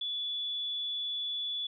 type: tone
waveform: sine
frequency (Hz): 3438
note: A7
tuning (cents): -41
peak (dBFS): -32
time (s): 0.01-1.67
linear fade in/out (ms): 5
effects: none